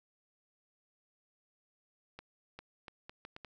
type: accelerating click train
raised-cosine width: 0.3 ms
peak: -30 dBFS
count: 7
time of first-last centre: 2.19-3.447 s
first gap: 400 ms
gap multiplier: 0.73
effects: none